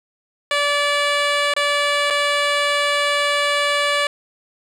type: tone with dropouts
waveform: 10% pulse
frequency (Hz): 578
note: D5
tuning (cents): -28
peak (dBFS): -8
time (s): 0.51-4.07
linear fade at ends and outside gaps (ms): 2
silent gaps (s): 1.538-1.564 / 2.102-2.106
effects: low-pass 7000 Hz 12 dB/octave + 8-bit